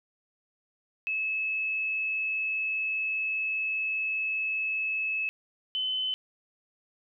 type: tone pair in turn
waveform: sine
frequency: 2595 / 3040 Hz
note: E7 / F#7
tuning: -28 / +46 cents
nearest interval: minor third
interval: 274 cents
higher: second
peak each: -27 dBFS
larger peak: neither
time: 1.07-5.29 / 5.75-6.14 s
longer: first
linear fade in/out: 0 ms
effects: none